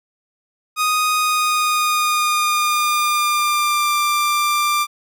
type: tone with pitch glide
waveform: sawtooth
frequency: 1244.5 to 1185.6 Hz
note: D#6 to D6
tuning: 0 to +16 cents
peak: -12 dBFS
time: 0.76-4.87 s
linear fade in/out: 50 ms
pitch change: -84 cents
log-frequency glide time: 1.14-3.94 s
effects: none